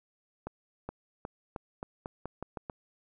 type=accelerating click train; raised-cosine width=1 ms; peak=-23 dBFS; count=10; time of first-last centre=0.47-2.698 s; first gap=420 ms; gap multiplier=0.86; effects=none